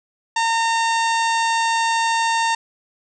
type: harmonic tone with a mistuned harmonic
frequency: 913 Hz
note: A#5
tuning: 36 cents flat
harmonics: 1 / 2 / 3 / 4 / 5 / 6 / 7 / 8 / 9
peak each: -18 / -24 / -28 / -30 / -32 / -34 / -35 / -36 / -37 dBFS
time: 0.36-2.55 s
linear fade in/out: 5 ms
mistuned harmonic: 6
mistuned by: +30 cents
effects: none